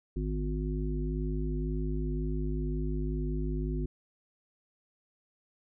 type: harmonic tone with a mistuned harmonic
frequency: 51 Hz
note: G#1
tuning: 31 cents flat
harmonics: 1 / 3 / 5 / 7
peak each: -31 / -36 / -38 / -39 dBFS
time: 0.16-3.86 s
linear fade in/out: 5 ms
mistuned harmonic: 1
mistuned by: +59 cents
effects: none